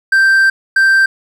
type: tone pair in turn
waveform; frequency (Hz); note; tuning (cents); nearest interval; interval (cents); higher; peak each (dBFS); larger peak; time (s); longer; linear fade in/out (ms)
triangle; 1568 / 1568; G6 / G6; 0 / 0; unison; 0; neither; -5; neither; 0.12-0.5 / 0.76-1.06; first; 5
effects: none

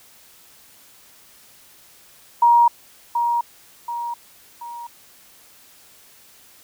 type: tone with echo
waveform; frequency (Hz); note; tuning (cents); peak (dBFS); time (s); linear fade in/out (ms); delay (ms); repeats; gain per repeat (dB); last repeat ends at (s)
sine; 946; A#5; +25; -10; 2.42-2.68; 5; 730; 3; -7; 4.87
effects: white hiss -50 dBFS RMS until 6.63 s

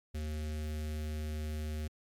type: tone with notch filter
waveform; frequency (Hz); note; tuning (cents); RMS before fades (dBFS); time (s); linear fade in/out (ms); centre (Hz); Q
square; 76.4; D#2; -31; -37; 0.14-1.88; 10; 980; 1
effects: MP3 96 kbps

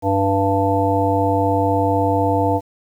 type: harmonic tone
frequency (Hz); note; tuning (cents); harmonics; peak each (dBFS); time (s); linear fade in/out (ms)
98; G2; 0; 1 / 3 / 5 / 7 / 9; -21 / -21 / -21 / -21 / -21; 0.02-2.61; 50
effects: 8-bit

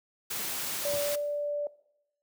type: noise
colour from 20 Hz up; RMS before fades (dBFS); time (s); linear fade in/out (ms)
white; -34; 0.3-1.16; 10
type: tone with pitch glide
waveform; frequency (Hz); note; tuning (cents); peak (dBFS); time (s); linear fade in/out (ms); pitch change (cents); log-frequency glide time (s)
sine; 578 to 584.4; D5 to D5; -28 to -9; -28; 0.85-1.67; 2; +19; 1.03-1.16
type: noise with exponential decay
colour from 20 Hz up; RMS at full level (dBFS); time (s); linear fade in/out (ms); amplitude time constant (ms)
brown; -35; 0.93-1.05; 0; 25
effects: noise-tail reverb RT60 0.8 s tail -19 dB re dry + high-pass 100 Hz 12 dB/octave

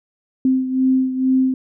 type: beating tone pair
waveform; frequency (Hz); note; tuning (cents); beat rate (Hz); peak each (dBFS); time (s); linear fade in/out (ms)
sine; 260.1 / 262.3; C4 / C4; -10 / +4; 2.2; -15 / -21; 0.45-1.54; 2
effects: none

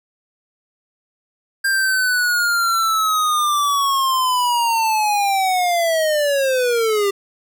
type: linear sweep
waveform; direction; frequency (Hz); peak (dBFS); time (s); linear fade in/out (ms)
square; down; 1598 to 392; -16; 1.64-7.11; 10
effects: none

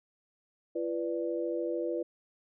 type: chord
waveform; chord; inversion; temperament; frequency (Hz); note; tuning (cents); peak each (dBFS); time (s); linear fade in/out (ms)
sine; B diminished; second; equal with one note detuned; 340.7 / 493.9 / 587.3; F4 / B4 / D5; -43 / 0 / 0; -33 / -34 / -37; 0.75-2.03; 10
effects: none

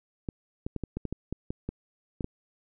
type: clicks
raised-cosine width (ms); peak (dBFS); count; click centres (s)
3; -19; 12; 0.288 / 0.665 / 0.763 / 0.837 / 0.97 / 1.053 / 1.126 / 1.326 / 1.505 / 1.69 / 2.208 / 2.244
effects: none

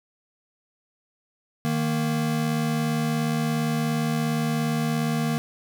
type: tone pair together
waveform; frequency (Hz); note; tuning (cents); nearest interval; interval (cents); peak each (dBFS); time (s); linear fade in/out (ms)
square; 155 / 232.2; D#3 / A#3; -6 / -7; perfect fifth; 699; -26; 1.65-5.38; 0
effects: none

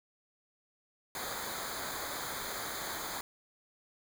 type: noise with comb filter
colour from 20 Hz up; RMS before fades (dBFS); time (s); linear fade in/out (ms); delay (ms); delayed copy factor
pink; -39; 1.15-3.21; 2; 0.36; -0.85
effects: none

